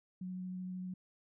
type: tone with vibrato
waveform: sine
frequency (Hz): 183.7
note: F#3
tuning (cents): -12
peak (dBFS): -39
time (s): 0.21-0.94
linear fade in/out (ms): 5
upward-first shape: triangle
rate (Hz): 13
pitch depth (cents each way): 11
effects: none